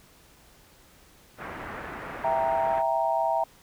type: low-pass noise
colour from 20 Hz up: white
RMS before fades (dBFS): -38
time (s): 1.37-2.83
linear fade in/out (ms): 50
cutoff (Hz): 1800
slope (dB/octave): 24
type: chord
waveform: sine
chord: E diminished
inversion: none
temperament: equal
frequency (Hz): 659.3 / 784 / 932.3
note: E5 / G5 / Bb5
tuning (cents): 0 / 0 / 0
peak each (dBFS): -26 / -28 / -27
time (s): 2.24-3.44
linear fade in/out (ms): 5
effects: pink hiss -56 dBFS RMS until 3.62 s